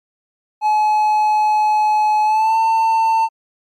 triangle tone with pitch glide, 852 to 896.4 Hz, G#5 to A5, +44 to +32 cents, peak -10 dBFS, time 0.61-3.29 s, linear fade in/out 50 ms, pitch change +88 cents, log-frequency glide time 2.24-2.57 s, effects MP3 96 kbps

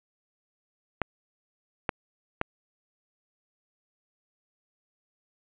clicks, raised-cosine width 0.5 ms, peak -10 dBFS, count 3, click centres 1.017 / 1.892 / 2.414 s, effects resampled to 8000 Hz + 8-bit

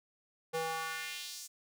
square tone with high-pass filter sweep, 161.8 Hz, E3, 32 cents flat, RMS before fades -39 dBFS, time 0.53-1.48 s, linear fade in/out 20 ms, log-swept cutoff 460 to 7000 Hz, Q 1.7, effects none

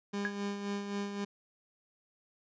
30% pulse tone with tremolo, 201.8 Hz, G#3, 49 cents flat, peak -30 dBFS, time 0.13-1.25 s, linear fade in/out 10 ms, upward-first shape sine, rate 3.8 Hz, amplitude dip 50%
sine tone with exponential decay, 1657 Hz, G#6, 4 cents flat, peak -27 dBFS, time 0.25-0.36 s, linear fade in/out 0 ms, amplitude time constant 22 ms
effects resampled to 16000 Hz

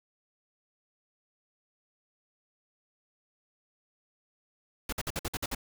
pink noise bursts, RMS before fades -33 dBFS, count 8, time 4.89-5.549 s, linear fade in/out 5 ms, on 36 ms, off 53 ms, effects none

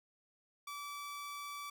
sawtooth tone, 1155 Hz, D6, 29 cents flat, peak -39 dBFS, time 0.67-1.7 s, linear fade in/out 5 ms, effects none

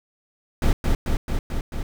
brown noise with echo, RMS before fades -17 dBFS, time 0.62-0.73 s, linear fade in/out 2 ms, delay 220 ms, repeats 5, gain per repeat -2 dB, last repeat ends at 1.83 s, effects none

